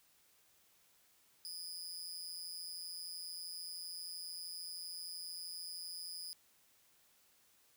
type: tone with amplitude modulation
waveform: sawtooth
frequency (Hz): 4975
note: D#8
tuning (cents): -1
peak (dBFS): -37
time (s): 1.45-6.33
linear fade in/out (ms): 0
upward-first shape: sine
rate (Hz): 173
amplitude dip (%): 95
effects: white hiss -70 dBFS RMS until 7.76 s